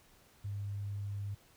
sine tone, 101 Hz, G#2, 48 cents flat, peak -36 dBFS, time 0.44-1.35 s, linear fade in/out 10 ms, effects pink hiss -64 dBFS RMS until 1.56 s

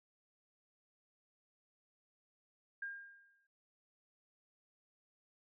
sine tone with exponential decay, 1609 Hz, G6, 45 cents sharp, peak -38 dBFS, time 2.82-3.47 s, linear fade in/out 5 ms, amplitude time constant 140 ms, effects none

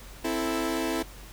sawtooth chord, A minor, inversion first, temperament equal, 261.6 / 329.6 / 440 Hz, C4 / E4 / A4, 0 / 0 / 0 cents, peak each -28 / -25 / -30 dBFS, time 0.24-1.03 s, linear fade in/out 10 ms, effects added 47 Hz sine -45 dBFS peak until 1.32 s + pink hiss -48 dBFS RMS until 1.32 s

